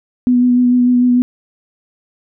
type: tone with vibrato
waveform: sine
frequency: 246.9 Hz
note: B3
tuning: in tune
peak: -8 dBFS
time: 0.27-1.22 s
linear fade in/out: 0 ms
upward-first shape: sine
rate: 6.7 Hz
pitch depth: 17 cents each way
effects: none